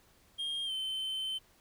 triangle tone with pitch glide, 3224 to 3080 Hz, G7 to G7, +48 to -31 cents, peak -32 dBFS, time 0.38-1.39 s, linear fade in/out 20 ms, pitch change -79 cents, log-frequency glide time 0.65-0.72 s, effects pink hiss -65 dBFS RMS until 1.6 s

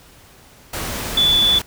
sine tone in noise, 3463 Hz, A7, 28 cents flat, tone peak -12 dBFS, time 1.17-1.59 s, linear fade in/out 5 ms, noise pink, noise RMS -26 dBFS, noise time 0.73-1.62 s, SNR +11 dB, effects pink hiss -47 dBFS RMS until 1.66 s

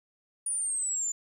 sine exponential sweep, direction down, 9620 to 7040 Hz, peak -26 dBFS, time 0.46-1.12 s, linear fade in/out 5 ms, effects tanh soft clip ceiling -26 dBFS + 10-bit

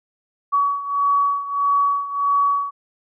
sine beating tone pair, 1131 / 1132.6 Hz, C#6 / C#6, +34 / +37 cents, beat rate 1.6 Hz, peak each -18 / -22 dBFS, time 0.52-2.71 s, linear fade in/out 20 ms, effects none

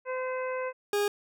harmonic tone, 513 Hz, C5, 34 cents flat, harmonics 1 / 2 / 3 / 4 / 5, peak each -31 / -37 / -41 / -43 / -45 dBFS, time 0.05-0.73 s, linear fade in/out 50 ms
40% pulse tone, 410 Hz, G#4, 22 cents flat, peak -24 dBFS, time 0.93-1.08 s, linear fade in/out 2 ms
effects none

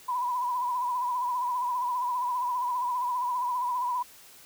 sine tone with vibrato, 987.8 Hz, B5, in tune, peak -26 dBFS, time 0.08-4.03 s, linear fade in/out 10 ms, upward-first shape triangle, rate 15 Hz, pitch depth 70 cents each way, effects white hiss -52 dBFS RMS until 4.45 s

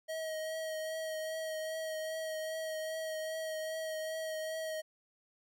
square tone with vibrato, 634 Hz, D#5, 32 cents sharp, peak -37 dBFS, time 0.08-4.82 s, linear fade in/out 20 ms, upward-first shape triangle, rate 2.5 Hz, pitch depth 23 cents each way, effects none

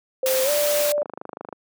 sine tone with pitch glide, 521 to 588.2 Hz, C5 to D5, -7 to +3 cents, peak -19 dBFS, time 0.23-1.03 s, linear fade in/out 2 ms, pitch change +210 cents, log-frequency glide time 0.44-0.5 s
white noise, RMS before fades -25 dBFS, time 0.26-0.92 s, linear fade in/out 0 ms
click train, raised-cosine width 1 ms, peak -18 dBFS, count 15, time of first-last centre 0.98-1.527 s, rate 25.6 Hz
effects high-pass 300 Hz 12 dB/octave

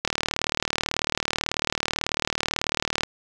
click train, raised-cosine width 0.2 ms, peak -5 dBFS, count 115, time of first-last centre 0.05-3.034 s, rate 38.2 Hz, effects none

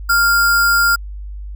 sine tone with sample-and-hold, 1396.9 Hz, F6, in tune, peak -10 dBFS, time 0.09-0.96 s, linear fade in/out 10 ms, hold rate 6300 Hz, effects added 50 Hz sine -26 dBFS peak until 1.55 s

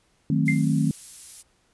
sine chord, D# diminished seventh, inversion none, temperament equal with one note detuned, 155.56 / 185 / 220 / 265.4 Hz, D#3 / F#3 / A3 / C4, 0 / 0 / 0 / +25 cents, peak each -22 / -28 / -25 / -25 dBFS, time 0.3-0.91 s, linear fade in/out 2 ms
violet noise, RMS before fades -37 dBFS, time 0.45-1.43 s, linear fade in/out 20 ms
sine tone with exponential decay, 2093 Hz, C7, in tune, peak -18 dBFS, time 0.48-0.65 s, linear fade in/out 2 ms, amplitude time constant 35 ms
effects pink hiss -65 dBFS RMS until 1.73 s + resampled to 24000 Hz

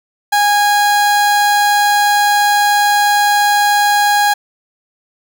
30% pulse tone, 823 Hz, G#5, 16 cents flat, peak -7 dBFS, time 0.32-4.34 s, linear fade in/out 10 ms, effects none

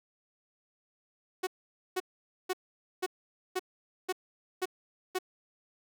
sawtooth tone bursts, 370 Hz, F#4, in tune, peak -25 dBFS, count 8, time 1.43-5.188 s, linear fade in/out 10 ms, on 41 ms, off 490 ms, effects none

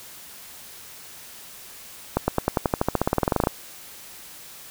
accelerating click train, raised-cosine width 1 ms, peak -5 dBFS, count 21, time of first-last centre 2.17-3.471 s, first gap 110 ms, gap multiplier 0.94, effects white hiss -43 dBFS RMS until 4.7 s

